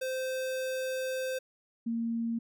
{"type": "tone pair in turn", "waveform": ["square", "sine"], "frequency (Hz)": [519, 230.6], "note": ["C5", "A#3"], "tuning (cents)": [-14, -19], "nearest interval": "octave + major second", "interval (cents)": 1405, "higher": "first", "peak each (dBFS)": [-32, -29], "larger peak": "second", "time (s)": [[0.01, 1.39], [1.86, 2.39]], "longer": "first", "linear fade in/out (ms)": 10, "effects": []}